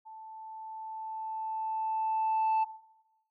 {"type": "tone with level ramp", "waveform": "sine", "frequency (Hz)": 880, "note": "A5", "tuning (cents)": 0, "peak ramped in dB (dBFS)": [-45, -21], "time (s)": [0.05, 2.65], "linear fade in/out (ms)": 20, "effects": ["noise-tail reverb RT60 0.9 s tail -18 dB re dry", "tanh soft clip ceiling -23 dBFS"]}